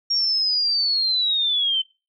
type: linear sweep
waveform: sine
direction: down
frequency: 5588 to 3050 Hz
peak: -18 dBFS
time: 0.1-1.82 s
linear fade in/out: 10 ms
effects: noise-tail reverb RT60 0.3 s tail -24 dB re dry